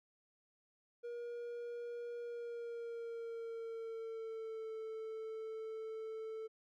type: tone with pitch glide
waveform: triangle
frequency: 476 to 441.6 Hz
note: A#4 to A4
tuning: +36 to +6 cents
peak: -40 dBFS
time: 1.03-6.48 s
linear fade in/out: 20 ms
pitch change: -130 cents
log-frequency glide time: 2.19-4.73 s
effects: none